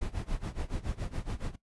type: noise with tremolo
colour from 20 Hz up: brown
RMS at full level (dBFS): -32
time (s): 0.01-1.56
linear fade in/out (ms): 10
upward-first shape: sine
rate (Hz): 7.1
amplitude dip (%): 90
effects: noise-tail reverb RT60 0.1 s tail -17 dB re dry + resampled to 24000 Hz